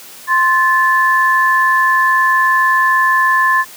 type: tone pair together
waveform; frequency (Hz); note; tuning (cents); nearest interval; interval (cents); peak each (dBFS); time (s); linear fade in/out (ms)
sine; 1050 / 1743.6; C6 / A6; +6 / -16; major sixth; 878; -12; 0.27-3.65; 50
effects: white hiss -36 dBFS RMS until 3.76 s + high-pass 150 Hz 12 dB/octave